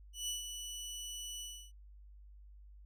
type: tone with ADSR envelope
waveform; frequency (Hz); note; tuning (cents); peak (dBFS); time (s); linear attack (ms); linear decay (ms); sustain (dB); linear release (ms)
20% pulse; 2960; F#7; 0; -30; 0.13-1.72; 150; 140; -7; 310
effects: added 50 Hz sine -53 dBFS peak until 2.85 s